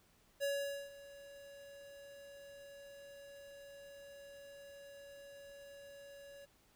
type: tone with ADSR envelope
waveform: square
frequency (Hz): 562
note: C#5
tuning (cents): +24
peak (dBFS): -34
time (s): 0.4-6.46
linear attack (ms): 34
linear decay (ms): 460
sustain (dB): -19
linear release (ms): 19
effects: pink hiss -70 dBFS RMS until 6.75 s